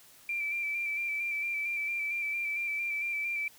sine tone with vibrato, 2346 Hz, D7, 2 cents flat, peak -30 dBFS, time 0.29-3.48 s, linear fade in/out 2 ms, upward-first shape square, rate 4.4 Hz, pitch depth 24 cents each way, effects white hiss -57 dBFS RMS until 3.58 s

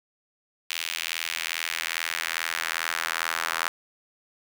sawtooth tone with high-pass filter sweep, 82.41 Hz, E2, in tune, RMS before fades -30 dBFS, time 0.7-3.68 s, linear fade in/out 0 ms, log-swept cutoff 2700 to 1300 Hz, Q 1.7, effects none

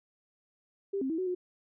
sine tone with pitch steps, 395.2 / 265.5 / 323.7 / 371.5 / 361.4 Hz, G4 / C4 / E4 / F#4 / F#4, +14 / +25 / -31 / +7 / -41 cents, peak -29 dBFS, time 0.93-1.35 s, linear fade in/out 10 ms, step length 84 ms, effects none

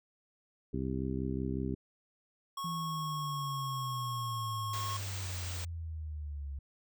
harmonic tone, 65.41 Hz, C2, in tune, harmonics 1 / 2 / 3 / 4 / 5 / 6, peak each -39 / -38 / -39 / -38 / -42 / -41 dBFS, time 0.73-1.75 s, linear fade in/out 10 ms
square tone with pitch glide, 1100 to 1088.6 Hz, C#6 to C#6, -14 to -32 cents, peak -37 dBFS, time 2.57-4.97 s, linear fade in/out 5 ms, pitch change -18 cents, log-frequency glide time 2.76-4.42 s
sine exponential sweep, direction down, 170 to 68.5 Hz, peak -37 dBFS, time 2.64-6.59 s, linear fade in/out 5 ms
white band-stop noise, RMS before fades -43 dBFS, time 4.73-5.65 s, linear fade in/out 5 ms, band 8800 to 16000 Hz, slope 96 dB/octave
effects none

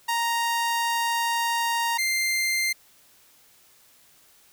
sawtooth tone pair in turn, 932.3 / 2093 Hz, A#5 / C7, 0 / 0 cents, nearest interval octave + major second, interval 1400 cents, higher second, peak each -19 dBFS, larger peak neither, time 0.08-1.98 / 1.98-2.73 s, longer first, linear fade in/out 10 ms, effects white hiss -57 dBFS RMS until 4.52 s

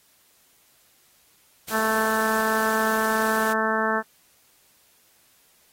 white noise, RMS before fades -35 dBFS, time 1.68-3.53 s, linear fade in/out 5 ms
harmonic tone, 220 Hz, A3, in tune, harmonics 1 / 2 / 3 / 4 / 5 / 6 / 7 / 8, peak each -29 / -29 / -29 / -29 / -29 / -29 / -29 / -29 dBFS, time 1.7-4.03 s, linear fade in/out 50 ms
effects white hiss -60 dBFS RMS until 5.72 s + AAC 48 kbps

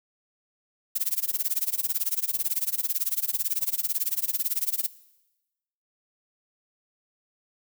violet noise with tremolo, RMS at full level -24 dBFS, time 0.95-4.87 s, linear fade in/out 10 ms, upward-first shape sine, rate 18 Hz, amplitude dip 100%, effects noise-tail reverb RT60 1.0 s tail -19 dB re dry

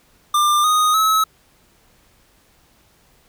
square tone with pitch steps, 1194 / 1241.8 / 1291.6 Hz, D6 / D#6 / E6, +28 / -4 / -36 cents, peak -14 dBFS, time 0.34-1.24 s, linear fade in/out 5 ms, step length 300 ms, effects pink hiss -56 dBFS RMS until 3.28 s

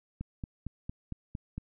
click train, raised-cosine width 5 ms, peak -24 dBFS, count 7, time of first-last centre 0.21-1.58 s, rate 4.38 Hz, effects none

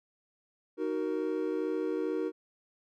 triangle chord, D# minor, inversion none, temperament just, 311.1 / 373.4 / 466.7 Hz, D#4 / F#4 / A#4, 0 / +16 / +2 cents, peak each -32 dBFS, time 0.77-2.32 s, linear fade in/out 50 ms, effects none

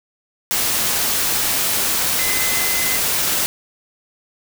sine tone in noise, 2044 Hz, C7, 41 cents flat, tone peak -25 dBFS, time 2.19-2.97 s, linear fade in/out 0 ms, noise white, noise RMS -19 dBFS, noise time 0.51-3.46 s, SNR -9 dB, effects none

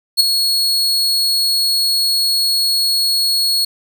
40% pulse tone with ADSR envelope, 4335 Hz, C#8, 39 cents flat, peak -4 dBFS, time 0.17-3.65 s, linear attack 32 ms, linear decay 10 ms, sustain -8 dB, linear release 6 ms, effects none

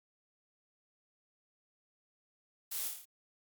blue noise with echo, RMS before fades -39 dBFS, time 2.71-2.88 s, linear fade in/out 10 ms, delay 29 ms, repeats 6, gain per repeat -3 dB, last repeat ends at 3.054 s, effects Opus 48 kbps

